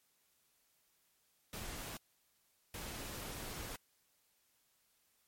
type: noise bursts at uneven times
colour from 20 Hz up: pink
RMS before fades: -45 dBFS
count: 2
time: 1.53-1.97 / 2.74-3.76 s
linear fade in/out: 2 ms
effects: white hiss -75 dBFS RMS until 5.27 s + MP3 64 kbps